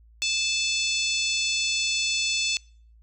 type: harmonic tone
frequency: 874 Hz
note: A5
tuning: 12 cents flat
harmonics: 3 / 4 / 5 / 6 / 7 / 8 / 9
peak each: -27 / -29 / -31 / -33 / -34 / -35 / -36 dBFS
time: 0.22-2.57 s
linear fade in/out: 0 ms
effects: noise-tail reverb RT60 0.5 s tail -25 dB re dry + added 56 Hz sine -51 dBFS peak until 3.02 s